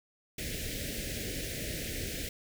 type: band-stop noise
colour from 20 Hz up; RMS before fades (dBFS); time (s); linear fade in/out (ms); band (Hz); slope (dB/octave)
pink; -37; 0.38-2.29; 5; 610 to 1700; 48
effects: none